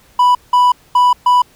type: tone bursts at uneven times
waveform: triangle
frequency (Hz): 987.8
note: B5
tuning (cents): 0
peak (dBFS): -5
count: 4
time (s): 0.19-0.35 / 0.53-0.72 / 0.95-1.13 / 1.26-1.42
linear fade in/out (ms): 5
effects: pink hiss -49 dBFS RMS until 1.55 s